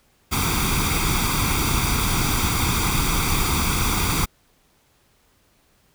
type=noise with comb filter; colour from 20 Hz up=pink; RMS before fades=-21 dBFS; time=0.31-4.26 s; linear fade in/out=20 ms; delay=0.85 ms; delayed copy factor=+0.75; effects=pink hiss -61 dBFS RMS until 5.94 s